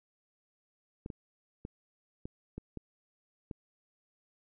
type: clicks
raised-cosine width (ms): 3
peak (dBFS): -27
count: 7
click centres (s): 1.061 / 1.102 / 1.651 / 2.255 / 2.58 / 2.773 / 3.512
effects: none